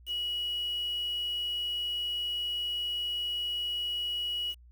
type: tone with quantisation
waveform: sine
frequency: 2915 Hz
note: F#7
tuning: 26 cents flat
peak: -30 dBFS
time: 0.06-4.55 s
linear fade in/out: 50 ms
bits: 8
effects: added 60 Hz sine -52 dBFS peak until 4.71 s